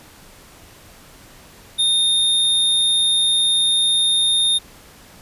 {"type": "tone", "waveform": "square", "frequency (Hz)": 3659, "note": "A#7", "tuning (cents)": -33, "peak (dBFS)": -15, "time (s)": [1.78, 4.59], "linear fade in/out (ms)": 20, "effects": ["pink hiss -45 dBFS RMS until 5.21 s", "resampled to 32000 Hz"]}